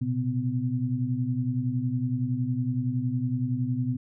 sine tone cluster, 119.4 / 130.2 / 251.8 Hz, A#2 / C3 / B3, +42 / -8 / +34 cents, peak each -29 dBFS, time 0.01-3.97 s, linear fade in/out 10 ms, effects none

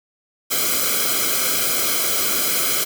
white noise with comb filter, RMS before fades -20 dBFS, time 0.5-2.85 s, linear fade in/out 20 ms, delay 1.1 ms, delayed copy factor -0.95, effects none

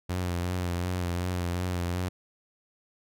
sawtooth tone with vibrato, 89 Hz, F2, 33 cents sharp, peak -24 dBFS, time 0.09-2.09 s, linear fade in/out 10 ms, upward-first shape sine, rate 2.7 Hz, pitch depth 41 cents each way, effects none

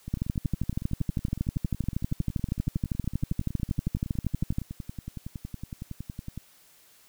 two click trains, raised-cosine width 5 ms, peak -14 / -23 dBFS, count 57 / 69, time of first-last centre 0.14-4.584 / 0.08-6.376 s, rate 12.6 / 10.8 Hz, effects white hiss -58 dBFS RMS until 7.08 s

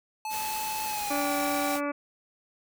square tone with pitch glide, 866 to 780.5 Hz, A5 to G5, -28 to -8 cents, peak -32 dBFS, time 0.25-1.76 s, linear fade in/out 2 ms, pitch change -180 cents, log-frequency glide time 0.85-1.31 s
white noise, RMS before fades -36 dBFS, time 0.29-1.81 s, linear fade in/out 50 ms
harmonic tone, 288.2 Hz, D4, 33 cents flat, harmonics 1 / 2 / 3 / 4 / 5 / 6 / 7 / 8 / 9, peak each -31 / -32 / -41 / -35 / -39 / -47 / -46 / -41 / -48 dBFS, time 1.1-1.92 s, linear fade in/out 10 ms
effects none

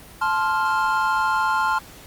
triangle chord, F major, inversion first, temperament just, 873.1 / 1047.7 / 1396.9 Hz, A5 / C6 / F6, -14 / +2 / 0 cents, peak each -21 dBFS, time 0.21-1.79 s, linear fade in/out 10 ms, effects pink hiss -44 dBFS RMS until 2.06 s + Opus 32 kbps

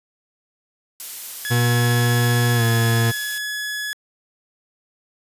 blue noise, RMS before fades -31 dBFS, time 1-3.38 s, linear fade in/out 0 ms
sawtooth tone, 1695 Hz, G#6, 35 cents sharp, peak -21 dBFS, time 1.45-3.93 s, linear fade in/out 0 ms
40% pulse tone with pitch glide, 120 to 115.38 Hz, B2 to A#2, -49 to -17 cents, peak -15 dBFS, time 1.5-3.12 s, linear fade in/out 20 ms, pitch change -68 cents, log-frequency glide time 2.55-2.63 s
effects resampled to 32000 Hz

